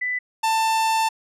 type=tone pair in turn; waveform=sine / 45% pulse; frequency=1993 / 889.7 Hz; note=B6 / A5; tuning=+15 / +19 cents; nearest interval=octave + major second; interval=1396 cents; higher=first; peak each=-22 / -18 dBFS; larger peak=second; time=0.01-0.19 / 0.43-1.09 s; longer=second; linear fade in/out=10 ms; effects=low-pass 11000 Hz 12 dB/octave